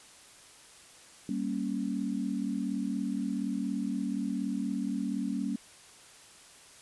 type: chord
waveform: sine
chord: G diminished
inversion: none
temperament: equal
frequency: 196 / 233.1 / 277.2 Hz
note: G3 / Bb3 / Db4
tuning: 0 / 0 / 0 cents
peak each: -34 dBFS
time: 1.29-5.56 s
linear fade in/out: 2 ms
effects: white hiss -54 dBFS RMS until 6.81 s + resampled to 24000 Hz